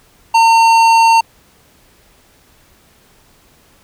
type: tone with tanh clipping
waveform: sine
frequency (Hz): 910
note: A#5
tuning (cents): -42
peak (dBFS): -8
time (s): 0.34-1.21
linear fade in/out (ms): 10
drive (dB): 15
effects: pink hiss -50 dBFS RMS until 3.83 s